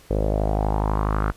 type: tone with low-pass filter sweep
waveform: sawtooth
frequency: 52.1 Hz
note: G#1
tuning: 6 cents sharp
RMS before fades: -22 dBFS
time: 0.1-1.32 s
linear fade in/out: 10 ms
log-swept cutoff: 500 to 1400 Hz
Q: 4
effects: pink hiss -51 dBFS RMS until 1.36 s + resampled to 32000 Hz